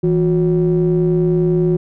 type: ring-modulated tone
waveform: triangle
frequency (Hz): 99.3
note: G2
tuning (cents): +23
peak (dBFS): -7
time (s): 0.03-1.77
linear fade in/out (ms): 10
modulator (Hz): 263
effects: none